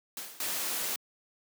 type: noise with exponential decay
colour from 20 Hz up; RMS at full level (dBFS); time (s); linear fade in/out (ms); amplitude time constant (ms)
white; -37; 0.17-0.73; 2; 120
type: noise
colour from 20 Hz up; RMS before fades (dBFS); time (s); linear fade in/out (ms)
white; -33; 0.4-0.96; 2
effects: high-pass 200 Hz 12 dB/octave